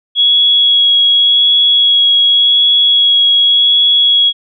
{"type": "tone with vibrato", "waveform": "sine", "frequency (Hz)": 3336, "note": "G#7", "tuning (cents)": 7, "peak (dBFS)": -6, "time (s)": [0.15, 4.33], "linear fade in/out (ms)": 50, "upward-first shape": "sine", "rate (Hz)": 0.88, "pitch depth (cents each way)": 10, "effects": []}